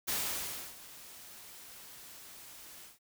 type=noise with ADSR envelope; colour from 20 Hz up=white; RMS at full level=-33 dBFS; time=0.07-2.99 s; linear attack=18 ms; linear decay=650 ms; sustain=-18 dB; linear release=150 ms; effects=none